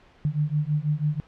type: beating tone pair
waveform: sine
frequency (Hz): 146.9 / 153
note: D3 / D#3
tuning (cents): +1 / -29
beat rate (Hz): 6.1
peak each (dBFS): -25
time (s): 0.25-1.2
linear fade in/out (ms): 0
effects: pink hiss -55 dBFS RMS until 1.27 s + low-pass 3000 Hz 12 dB/octave